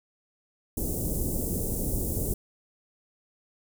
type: band-stop noise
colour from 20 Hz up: pink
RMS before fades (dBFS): -29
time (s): 0.77-2.34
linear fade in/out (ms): 5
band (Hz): 490 to 8400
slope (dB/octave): 24
effects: none